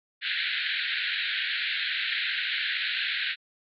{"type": "band-pass noise", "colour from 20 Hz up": "pink", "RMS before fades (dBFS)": -29, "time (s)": [0.21, 3.36], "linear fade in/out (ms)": 50, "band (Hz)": [1500, 4200], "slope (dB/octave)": 96, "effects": ["MP3 64 kbps"]}